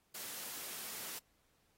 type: high-pass noise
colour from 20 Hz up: white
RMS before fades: -45 dBFS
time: 0.14-1.19 s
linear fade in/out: 10 ms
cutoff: 160 Hz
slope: 12 dB/octave
effects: pink hiss -75 dBFS RMS until 1.77 s + AAC 48 kbps